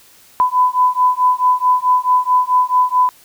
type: beating tone pair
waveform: sine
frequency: 1000 / 1004.6 Hz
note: B5 / B5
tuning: +21 / +29 cents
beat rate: 4.6 Hz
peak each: -14 dBFS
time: 0.4-3.09 s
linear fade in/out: 0 ms
effects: white hiss -47 dBFS RMS until 3.24 s